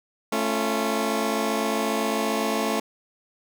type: chord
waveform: 15% pulse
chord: A augmented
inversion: none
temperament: just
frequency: 220 / 275 / 343.8 Hz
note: A3 / C#4 / E#4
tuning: 0 / -14 / -27 cents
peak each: -19 / -22 / -24 dBFS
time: 0.32-2.8 s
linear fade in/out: 5 ms
effects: none